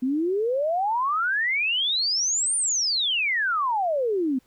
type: exponential two-way sweep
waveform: sine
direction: up then down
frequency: 246.9 to 9300 to 246.9 Hz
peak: -21 dBFS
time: 0.02-4.39 s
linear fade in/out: 10 ms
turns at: 2.56 s
effects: pink hiss -64 dBFS RMS until 4.46 s